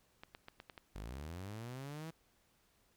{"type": "clicks", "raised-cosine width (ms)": 0.3, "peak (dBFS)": -33, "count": 6, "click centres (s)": [0.235, 0.349, 0.484, 0.601, 0.698, 0.778]}
{"type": "linear sweep", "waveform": "sawtooth", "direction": "up", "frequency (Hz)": [45.66, 165.6], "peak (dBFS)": -40, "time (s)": [0.95, 2.11], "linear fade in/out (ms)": 10}
{"effects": ["pink hiss -73 dBFS RMS until 2.96 s"]}